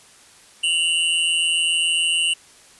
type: tone pair together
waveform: square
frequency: 2780 / 2947 Hz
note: F7 / F#7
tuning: -9 / -8 cents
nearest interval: minor second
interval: 101 cents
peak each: -21 dBFS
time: 0.63-2.34 s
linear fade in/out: 10 ms
effects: white hiss -49 dBFS RMS until 2.79 s + resampled to 24000 Hz